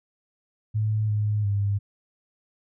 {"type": "tone with pitch steps", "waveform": "sine", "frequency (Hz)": [107.7, 105.3, 100.9], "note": ["A2", "G#2", "G#2"], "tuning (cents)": [-37, 24, -49], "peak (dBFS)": -21, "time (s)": [0.74, 1.79], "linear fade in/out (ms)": 20, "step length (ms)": 350, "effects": []}